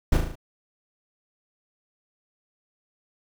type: noise with echo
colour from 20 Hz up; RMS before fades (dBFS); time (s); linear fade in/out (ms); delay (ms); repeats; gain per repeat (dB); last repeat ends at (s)
brown; -18; 0.12-0.17; 5; 37; 5; -4; 0.355
effects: none